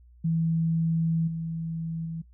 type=tone with level steps; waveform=sine; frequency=163.7 Hz; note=E3; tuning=12 cents flat; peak=-22 / -29 / -31 dBFS; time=0.24-2.22 s; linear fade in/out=10 ms; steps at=1.27 / 2.05 s; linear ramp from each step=10 ms; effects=noise-tail reverb RT60 0.1 s tail -21 dB re dry + added 60 Hz sine -51 dBFS peak until 2.33 s